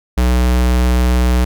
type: tone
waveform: square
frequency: 61.74 Hz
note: B1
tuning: in tune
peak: -11 dBFS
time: 0.17-1.45 s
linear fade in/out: 10 ms
effects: none